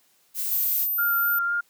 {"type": "noise", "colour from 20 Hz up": "violet", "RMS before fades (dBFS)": -28, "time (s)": [0.34, 0.88], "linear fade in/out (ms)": 50}
{"type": "tone", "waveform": "sine", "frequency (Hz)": 13840, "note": "A9", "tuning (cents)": -30, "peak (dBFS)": -23, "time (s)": [0.51, 1.39], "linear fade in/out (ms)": 5}
{"type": "tone with vibrato", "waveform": "sine", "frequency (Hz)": 1400, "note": "F6", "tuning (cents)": 4, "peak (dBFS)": -22, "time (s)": [0.98, 1.61], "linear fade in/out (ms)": 10, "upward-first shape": "sine", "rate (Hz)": 3.9, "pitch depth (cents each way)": 14}
{"effects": ["white hiss -63 dBFS RMS until 1.69 s", "high-pass 100 Hz 12 dB/octave"]}